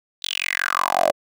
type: tone with high-pass filter sweep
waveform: 10% pulse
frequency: 45.53 Hz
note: F#1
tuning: 27 cents flat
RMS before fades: -22 dBFS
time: 0.22-1.12 s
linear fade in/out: 20 ms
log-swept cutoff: 3800 to 550 Hz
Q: 6.8
effects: none